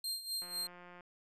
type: tone with tremolo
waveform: sawtooth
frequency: 4186 Hz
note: C8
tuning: in tune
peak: -32 dBFS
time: 0.04-0.67 s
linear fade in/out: 2 ms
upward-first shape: sine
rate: 4 Hz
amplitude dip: 75%
type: click train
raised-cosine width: 0.5 ms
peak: -39 dBFS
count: 105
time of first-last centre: 0.42-1.008 s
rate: 177 Hz
effects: resampled to 32000 Hz